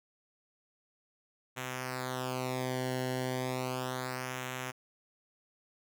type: tone with flanger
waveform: sawtooth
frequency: 128.1 Hz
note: C3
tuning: 36 cents flat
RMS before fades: -36 dBFS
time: 1.56-4.72 s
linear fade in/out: 20 ms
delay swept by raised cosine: 0.21 to 0.82 ms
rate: 0.34 Hz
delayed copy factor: -0.8
effects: none